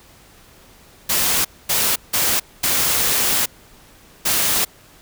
white noise bursts at uneven times, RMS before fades -18 dBFS, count 5, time 1.09-1.45 / 1.69-1.96 / 2.13-2.4 / 2.63-3.46 / 4.25-4.65 s, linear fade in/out 10 ms, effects pink hiss -48 dBFS RMS until 5.01 s

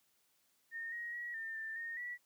sine tone with pitch steps, 1833 / 1886 / 1914 / 1803 / 1783 / 1844 / 1945 Hz, A#6 / A#6 / A#6 / A6 / A6 / A#6 / B6, -30 / +20 / +45 / +42 / +22 / -19 / -27 cents, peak -40 dBFS, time 0.71-2.18 s, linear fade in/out 50 ms, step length 210 ms, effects white hiss -75 dBFS RMS until 2.25 s + high-pass 80 Hz 12 dB/octave

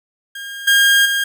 30% pulse tone with level steps, 1616 Hz, G#6, 48 cents flat, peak -25 / -7 / -13 dBFS, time 0.35-1.24 s, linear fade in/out 5 ms, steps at 0.67 / 1.05 s, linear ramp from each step 10 ms, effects none

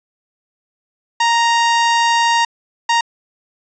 sawtooth tone bursts at uneven times, 932.3 Hz, A#5, in tune, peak -8 dBFS, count 2, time 1.2-2.45 / 2.89-3.01 s, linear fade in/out 5 ms, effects resampled to 16000 Hz + 8-bit

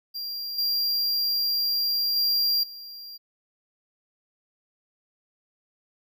square tone with level steps, 4761 Hz, D8, 23 cents sharp, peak -31 / -23 / -21 / -39 dBFS, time 0.14-3.18 s, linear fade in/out 20 ms, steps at 0.58 / 2.16 / 2.63 s, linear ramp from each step 5 ms, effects none

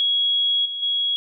sine tone with level steps, 3324 Hz, G#7, 1 cent sharp, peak -17 / -26 / -19 dBFS, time 0-1.16 s, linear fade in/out 0 ms, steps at 0.65 / 0.82 s, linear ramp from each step 10 ms, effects none

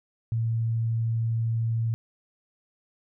sine tone, 114.1 Hz, A#2, 37 cents flat, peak -23 dBFS, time 0.32-1.94 s, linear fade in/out 0 ms, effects none

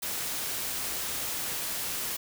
white noise, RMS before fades -33 dBFS, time 0.02-2.17 s, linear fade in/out 10 ms, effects none

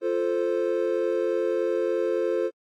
triangle chord, F major, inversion none, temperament equal, 349.2 / 440 / 523.3 Hz, F4 / A4 / C5, 0 / 0 / 0 cents, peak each -25 dBFS, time 0.01-2.51 s, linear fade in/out 50 ms, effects AAC 48 kbps

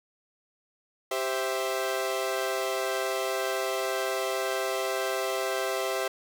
sawtooth chord, C major, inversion second, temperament equal, 392 / 523.3 / 659.3 Hz, G4 / C5 / E5, 0 / 0 / 0 cents, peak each -28 dBFS, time 1.11-6.08 s, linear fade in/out 5 ms, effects none

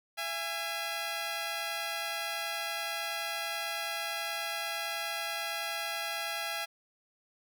10% pulse tone pair together, 672 / 822.7 Hz, E5 / G#5, +33 / -17 cents, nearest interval major third, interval 350 cents, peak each -28 dBFS, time 0.17-6.66 s, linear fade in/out 20 ms, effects none

